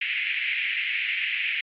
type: band-pass noise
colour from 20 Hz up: pink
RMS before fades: -27 dBFS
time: 0.01-1.61 s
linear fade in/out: 5 ms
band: 2000 to 2800 Hz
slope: 48 dB/octave
effects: MP3 64 kbps